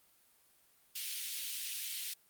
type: high-pass noise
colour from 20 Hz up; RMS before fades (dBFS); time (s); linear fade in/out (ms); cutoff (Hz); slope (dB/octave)
pink; -40; 0.95-2.14; 10; 2700; 24
effects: white hiss -68 dBFS RMS until 2.29 s + Opus 32 kbps